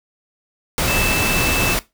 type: tone in noise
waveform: sine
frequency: 2637 Hz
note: E7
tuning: in tune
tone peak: -21 dBFS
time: 0.88-1.74 s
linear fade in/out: 0 ms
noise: pink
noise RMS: -19 dBFS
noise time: 0.78-1.79 s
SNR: -5 dB
effects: noise-tail reverb RT60 0.2 s tail -17 dB re dry